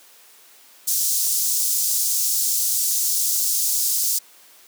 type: high-pass noise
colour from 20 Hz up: pink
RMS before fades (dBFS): -21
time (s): 0.87-4.19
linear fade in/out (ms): 10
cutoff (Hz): 5600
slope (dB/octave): 24
effects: white hiss -50 dBFS RMS until 4.67 s + high-pass 300 Hz 12 dB/octave